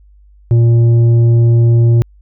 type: tone with tanh clipping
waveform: triangle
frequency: 117 Hz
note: A#2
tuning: 7 cents sharp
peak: -7 dBFS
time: 0.51-2.02 s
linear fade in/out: 0 ms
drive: 11 dB
effects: added 50 Hz sine -41 dBFS peak until 2.21 s